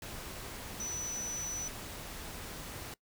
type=tone in noise; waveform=sine; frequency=5960 Hz; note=F#8; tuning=12 cents sharp; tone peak=-36 dBFS; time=0.8-1.68 s; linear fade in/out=2 ms; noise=pink; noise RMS=-44 dBFS; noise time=0.02-2.94 s; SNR=+5 dB; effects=noise-tail reverb RT60 0.1 s tail -21 dB re dry